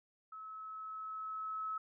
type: tone with level ramp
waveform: sine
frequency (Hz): 1293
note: E6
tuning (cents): -34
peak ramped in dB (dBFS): -46 to -36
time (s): 0.32-1.78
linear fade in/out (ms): 5
effects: none